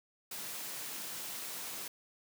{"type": "high-pass noise", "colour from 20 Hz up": "white", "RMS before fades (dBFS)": -42, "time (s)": [0.31, 1.88], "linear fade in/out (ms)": 5, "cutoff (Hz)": 120, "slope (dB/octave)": 48, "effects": []}